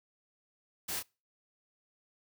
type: noise with echo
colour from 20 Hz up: white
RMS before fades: -37 dBFS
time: 0.88-1 s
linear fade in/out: 10 ms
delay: 29 ms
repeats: 1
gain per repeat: -5 dB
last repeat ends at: 1.029 s
effects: noise-tail reverb RT60 0.3 s tail -25 dB re dry